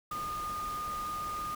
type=tone in noise; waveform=sine; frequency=1222 Hz; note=D#6; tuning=32 cents flat; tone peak=-34 dBFS; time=0.11-1.55 s; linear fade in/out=5 ms; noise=pink; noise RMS=-45 dBFS; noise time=0.11-1.55 s; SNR=+8 dB; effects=none